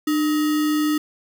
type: tone with sample-and-hold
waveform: sine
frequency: 302.2 Hz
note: D4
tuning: 50 cents sharp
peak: -17 dBFS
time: 0.07-0.98 s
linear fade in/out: 5 ms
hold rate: 1575 Hz
effects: none